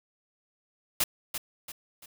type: noise with echo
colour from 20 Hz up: white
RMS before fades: -25 dBFS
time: 1-1.04 s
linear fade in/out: 5 ms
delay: 340 ms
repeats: 3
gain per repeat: -8 dB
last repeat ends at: 2.06 s
effects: none